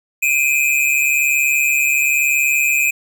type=tone pair together; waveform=square; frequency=2398 / 2539 Hz; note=D7 / D#7; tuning=+36 / +34 cents; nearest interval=minor second; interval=98 cents; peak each=-17 dBFS; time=0.22-2.91 s; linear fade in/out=10 ms; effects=none